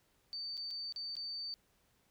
sine tone with dropouts, 4580 Hz, D8, 44 cents flat, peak -39 dBFS, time 0.33-1.54 s, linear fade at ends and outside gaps 0 ms, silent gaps 0.57-0.576 / 0.706-0.71 / 0.924-0.961 / 1.154-1.167 s, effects pink hiss -73 dBFS RMS until 2.1 s

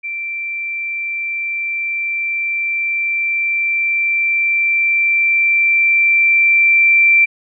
sine tone with level ramp, 2349 Hz, D7, in tune, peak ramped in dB -21 to -7 dBFS, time 0.03-7.26 s, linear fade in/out 20 ms, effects none

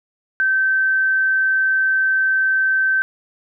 sine tone, 1547 Hz, G6, 23 cents flat, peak -14 dBFS, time 0.4-3.02 s, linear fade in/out 0 ms, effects none

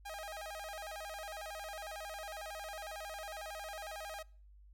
sawtooth tone with vibrato, 715 Hz, F5, 41 cents sharp, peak -39 dBFS, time 0.05-4.23 s, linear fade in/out 10 ms, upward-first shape square, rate 11 Hz, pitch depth 210 cents each way, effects noise-tail reverb RT60 0.5 s tail -25 dB re dry + added 50 Hz sine -56 dBFS peak until 4.73 s

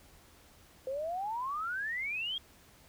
sine exponential sweep, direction up, 511 to 3297 Hz, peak -33 dBFS, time 0.87-2.38 s, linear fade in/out 2 ms, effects added 79 Hz sine -67 dBFS peak until 2.88 s + pink hiss -60 dBFS RMS until 2.88 s

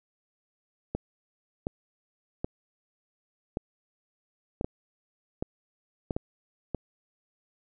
clicks, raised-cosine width 2 ms, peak -16 dBFS, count 10, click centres 0.95 / 1.669 / 2.445 / 3.571 / 4.611 / 4.645 / 5.425 / 6.108 / 6.165 / 6.747 s, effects none

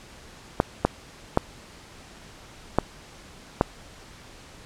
clicks, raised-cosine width 1 ms, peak -3 dBFS, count 5, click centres 0.601 / 0.85 / 1.374 / 2.786 / 3.611 s, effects pink hiss -47 dBFS RMS until 4.65 s + low-pass 8000 Hz 12 dB/octave

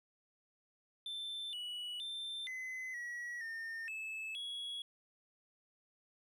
triangle tone with pitch steps, 3546 / 2938 / 3567 / 2035 / 1922 / 1820 / 2610 / 3342 Hz, A7 / F#7 / A7 / C7 / B6 / A#6 / E7 / G#7, +13 / -13 / +23 / -49 / -48 / -42 / -18 / +10 cents, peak -39 dBFS, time 1.06-4.82 s, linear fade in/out 2 ms, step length 470 ms, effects none

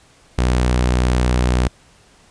sawtooth tone, 61.74 Hz, B1, in tune, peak -10 dBFS, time 0.38-1.68 s, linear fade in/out 5 ms, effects pink hiss -51 dBFS RMS until 2.3 s + resampled to 22050 Hz

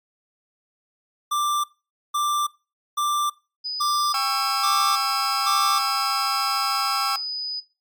square tone bursts, 1180 Hz, D6, 8 cents sharp, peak -21 dBFS, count 6, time 1.31-5.79 s, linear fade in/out 10 ms, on 330 ms, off 500 ms
sine tone, 4984 Hz, D#8, 2 cents sharp, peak -25 dBFS, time 3.64-7.61 s, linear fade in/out 20 ms
40% pulse chord, C# diminished, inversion second, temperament just, 798.3 / 1108.7 / 1330.5 Hz, G5 / C#6 / E6, +31 / 0 / +16 cents, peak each -28 / -26 / -24 dBFS, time 4.14-7.16 s, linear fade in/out 2 ms
effects noise-tail reverb RT60 0.3 s tail -21 dB re dry + MP3 96 kbps

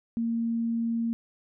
sine tone, 230.6 Hz, A#3, 19 cents flat, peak -25 dBFS, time 0.17-1.13 s, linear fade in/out 0 ms, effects none

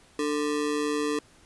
square ring-modulated tone, 370.3 Hz, F#4, 1 cent sharp, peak -23 dBFS, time 0.19-1.19 s, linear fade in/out 2 ms, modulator 74.1 Hz, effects pink hiss -57 dBFS RMS until 1.45 s + resampled to 24000 Hz

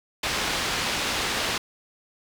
white low-pass noise, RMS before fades -27 dBFS, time 0.23-1.58 s, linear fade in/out 5 ms, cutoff 4100 Hz, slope 12 dB/octave, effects none

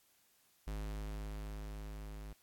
square tone with level ramp, 51.91 Hz, G#1, in tune, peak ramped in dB -39 to -46 dBFS, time 0.67-2.33 s, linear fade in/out 5 ms, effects white hiss -71 dBFS RMS until 2.42 s + AAC 64 kbps

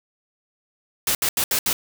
white noise bursts at uneven times, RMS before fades -21 dBFS, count 5, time 1.07-1.15 / 1.22-1.29 / 1.37-1.44 / 1.51-1.59 / 1.66-1.73 s, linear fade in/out 2 ms, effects none

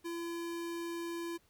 square tone, 339 Hz, E4, 49 cents sharp, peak -38 dBFS, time 0.04-1.38 s, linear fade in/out 20 ms, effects pink hiss -70 dBFS RMS until 1.49 s

